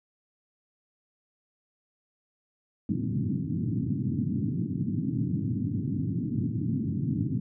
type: band-pass noise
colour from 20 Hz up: pink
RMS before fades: -29 dBFS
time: 2.89-7.4 s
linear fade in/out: 2 ms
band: 100 to 300 Hz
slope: 48 dB/octave
effects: none